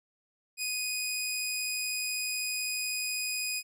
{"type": "tone", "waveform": "15% pulse", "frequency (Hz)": 2489, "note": "D#7", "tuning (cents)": 0, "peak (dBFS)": -24, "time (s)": [0.57, 3.63], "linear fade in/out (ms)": 50, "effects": []}